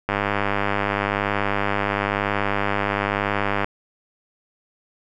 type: click train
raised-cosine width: 0.5 ms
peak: -6 dBFS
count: 360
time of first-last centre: 0.09-3.644 s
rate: 101 Hz
effects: none